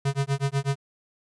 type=tone with tremolo; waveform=square; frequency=138.59 Hz; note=C#3; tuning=in tune; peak=-21 dBFS; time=0.05-0.76 s; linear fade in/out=5 ms; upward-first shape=sine; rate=8.1 Hz; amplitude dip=100%; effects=resampled to 22050 Hz + 10-bit